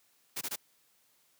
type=noise bursts; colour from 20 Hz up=white; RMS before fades=-36 dBFS; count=3; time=0.36-0.561 s; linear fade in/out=10 ms; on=53 ms; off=21 ms; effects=white hiss -69 dBFS RMS until 1.39 s + high-pass 100 Hz 12 dB/octave